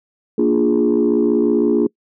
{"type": "chord", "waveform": "sine", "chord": "Bb dominant seventh", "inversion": "none", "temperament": "equal", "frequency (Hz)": [233.1, 293.7, 349.2, 415.3], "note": ["Bb3", "D4", "F4", "Ab4"], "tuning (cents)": [0, 0, 0, 0], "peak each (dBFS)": -17, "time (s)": [0.38, 1.87], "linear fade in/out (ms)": 5, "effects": ["noise-tail reverb RT60 0.1 s tail -26 dB re dry", "tanh soft clip ceiling -6 dBFS"]}